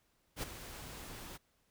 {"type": "noise with ADSR envelope", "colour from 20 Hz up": "pink", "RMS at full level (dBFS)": -37, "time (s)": [0.36, 1.38], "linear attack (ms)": 66, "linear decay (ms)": 16, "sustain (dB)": -11, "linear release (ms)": 24, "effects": ["pink hiss -75 dBFS RMS until 1.7 s"]}